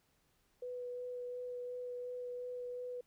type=tone with vibrato; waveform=sine; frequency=493.9 Hz; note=B4; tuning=in tune; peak=-40 dBFS; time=0.62-3.01 s; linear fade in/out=5 ms; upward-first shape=sine; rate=2.8 Hz; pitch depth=10 cents each way; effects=pink hiss -75 dBFS RMS until 3.06 s